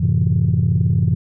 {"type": "chord", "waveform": "sine", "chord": "F# half-diminished seventh", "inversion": "none", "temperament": "just", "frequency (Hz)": [92.5, 111, 133.2, 166.5], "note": ["F#2", "A2", "C3", "E3"], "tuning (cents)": [0, 16, 31, 18], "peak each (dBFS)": -18, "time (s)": [0, 1.15], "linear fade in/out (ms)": 10, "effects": ["tanh soft clip ceiling -7 dBFS"]}